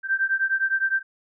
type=beating tone pair; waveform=sine; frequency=1563 / 1572.8 Hz; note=G6 / G6; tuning=-6 / +5 cents; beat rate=9.8 Hz; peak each=-23 / -24 dBFS; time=0.03-1.03 s; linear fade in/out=50 ms; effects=none